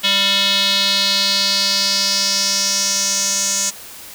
square tone with band-pass filter sweep, 197.6 Hz, G3, 14 cents sharp, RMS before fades -17 dBFS, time 0.03-3.71 s, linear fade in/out 20 ms, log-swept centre 3400 to 6800 Hz, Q 4, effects white hiss -36 dBFS RMS until 4.14 s

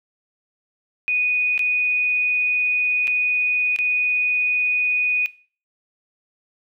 sine tone with dropouts, 2479 Hz, D#7, 7 cents flat, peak -18 dBFS, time 1.08-5.26 s, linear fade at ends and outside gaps 0 ms, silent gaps 1.578-1.593 / 3.072-3.078 / 3.762-3.788 s, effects noise-tail reverb RT60 0.4 s tail -18 dB re dry

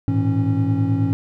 triangle tone cluster, 105.9 / 115.4 / 162 / 274.5 Hz, G#2 / A#2 / E3 / C#4, +34 / -17 / -30 / -17 cents, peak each -18 / -21 / -24 / -19 dBFS, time 0.08-1.13 s, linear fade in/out 0 ms, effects none

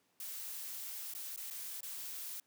blue noise with dropouts, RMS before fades -44 dBFS, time 0.2-2.4 s, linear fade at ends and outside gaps 2 ms, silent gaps 1.138-1.149 / 1.362-1.375 / 1.502-1.508 / 1.807-1.83 s, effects pink hiss -75 dBFS RMS until 2.46 s + high-pass 200 Hz 12 dB/octave

